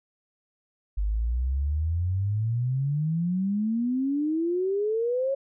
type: exponential sweep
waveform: sine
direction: up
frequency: 49 to 554.4 Hz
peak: -23 dBFS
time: 0.97-5.35 s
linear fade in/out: 10 ms
effects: none